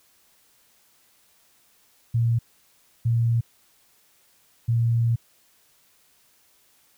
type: tone bursts at uneven times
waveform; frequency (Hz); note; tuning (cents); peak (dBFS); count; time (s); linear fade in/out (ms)
sine; 116.54; A#2; 0; -18; 3; 2.14-2.39 / 3.05-3.41 / 4.68-5.16; 10
effects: white hiss -61 dBFS RMS until 6.97 s